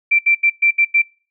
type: tone bursts at uneven times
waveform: sine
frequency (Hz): 2349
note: D7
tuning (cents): 0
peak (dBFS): -10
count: 6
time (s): 0.11-0.19 / 0.26-0.35 / 0.43-0.5 / 0.62-0.71 / 0.78-0.85 / 0.94-1.02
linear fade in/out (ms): 10
effects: noise-tail reverb RT60 0.4 s tail -25 dB re dry